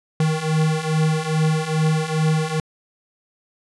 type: beating tone pair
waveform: square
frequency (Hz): 155.56 / 157.96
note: D#3 / D#3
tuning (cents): 0 / +26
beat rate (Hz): 2.4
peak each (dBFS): -23 / -20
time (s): 0.2-2.6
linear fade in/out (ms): 2
effects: resampled to 24000 Hz